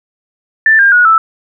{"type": "tone with pitch steps", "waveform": "sine", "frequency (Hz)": [1770, 1604.5, 1454.4, 1318.4], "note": ["A6", "G6", "F#6", "E6"], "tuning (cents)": [10, 40, -30, 0], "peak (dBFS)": -4, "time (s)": [0.66, 1.18], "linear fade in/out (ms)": 2, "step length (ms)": 130, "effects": []}